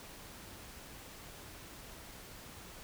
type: silence
effects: pink hiss -51 dBFS RMS until 2.83 s